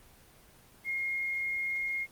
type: tone with quantisation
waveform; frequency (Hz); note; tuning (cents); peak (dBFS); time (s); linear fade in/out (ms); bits
sine; 2141; C7; +39; -30; 0.84-2.07; 50; 10
effects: pink hiss -58 dBFS RMS until 2.11 s + Opus 24 kbps